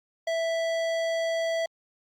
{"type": "tone with hard clipping", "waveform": "sine", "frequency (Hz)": 659.3, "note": "E5", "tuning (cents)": 0, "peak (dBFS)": -27, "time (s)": [0.27, 1.66], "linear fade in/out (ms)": 5, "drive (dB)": 15, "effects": ["Opus 48 kbps"]}